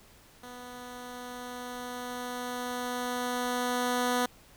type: tone with level ramp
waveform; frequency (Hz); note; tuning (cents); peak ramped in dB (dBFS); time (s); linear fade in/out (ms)
10% pulse; 246.9; B3; 0; -35 to -17; 0.43-4.26; 5
effects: pink hiss -57 dBFS RMS until 4.56 s